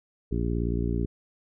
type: harmonic tone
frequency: 58.27 Hz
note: A#1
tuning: in tune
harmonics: 1 / 2 / 3 / 4 / 5 / 6 / 7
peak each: -28 / -31 / -33 / -34 / -35 / -36 / -36 dBFS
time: 0.31-1.06 s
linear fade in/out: 10 ms
effects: none